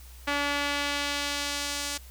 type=tone with band-pass filter sweep; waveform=sawtooth; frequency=286.8 Hz; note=D4; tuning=41 cents flat; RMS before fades=-30 dBFS; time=0.27-1.98 s; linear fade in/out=10 ms; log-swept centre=2000 to 6700 Hz; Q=0.83; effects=added 62 Hz sine -45 dBFS peak until 2.1 s + white hiss -53 dBFS RMS until 2.1 s